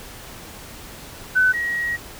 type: tone pair in turn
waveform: sine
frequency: 1508 / 1900 Hz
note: F#6 / A#6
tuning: +32 / +33 cents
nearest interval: major third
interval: 401 cents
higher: second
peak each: -13 / -21 dBFS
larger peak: first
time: 1.35-1.53 / 1.53-1.97 s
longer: second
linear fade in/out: 20 ms
effects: pink hiss -39 dBFS RMS until 2.19 s